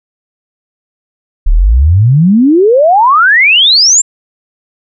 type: exponential sweep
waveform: sine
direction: up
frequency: 32.7 to 7580 Hz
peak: -3 dBFS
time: 1.46-4.02 s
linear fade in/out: 10 ms
effects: none